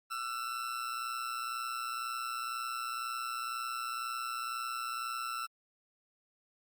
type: tone with amplitude modulation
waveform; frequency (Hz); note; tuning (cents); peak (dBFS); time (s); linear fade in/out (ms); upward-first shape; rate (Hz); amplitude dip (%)
40% pulse; 1338; E6; +25; -32; 0.1-5.47; 20; sine; 122; 60
effects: Opus 48 kbps